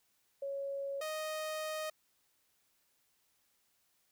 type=tone pair in turn; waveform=sine / sawtooth; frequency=554.4 / 622.3 Hz; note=C#5 / D#5; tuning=0 / 0 cents; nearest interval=major second; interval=200 cents; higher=second; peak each=-36 / -33 dBFS; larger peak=second; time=0.42-1.01 / 1.01-1.9 s; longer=second; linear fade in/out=5 ms; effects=white hiss -75 dBFS RMS until 4.11 s